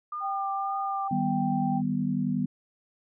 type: tone with vibrato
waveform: sine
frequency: 1203 Hz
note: D6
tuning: 41 cents sharp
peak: -31 dBFS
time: 0.12-1.08 s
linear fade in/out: 5 ms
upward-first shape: triangle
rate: 1.9 Hz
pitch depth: 30 cents each way
type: tone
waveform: sine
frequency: 784 Hz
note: G5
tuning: in tune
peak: -29 dBFS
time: 0.2-1.82 s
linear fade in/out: 50 ms
type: chord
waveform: sine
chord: Eb augmented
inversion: none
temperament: equal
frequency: 155.56 / 196 / 246.9 Hz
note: Eb3 / G3 / B3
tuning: 0 / 0 / 0 cents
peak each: -31 / -29 / -28 dBFS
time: 1.11-2.46 s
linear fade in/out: 5 ms
effects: none